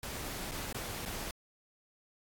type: noise with dropouts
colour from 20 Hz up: pink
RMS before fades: -40 dBFS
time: 0.03-1.31 s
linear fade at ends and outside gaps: 2 ms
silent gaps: 0.513-0.517 / 0.728-0.745 / 1.053-1.058 s
effects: AAC 64 kbps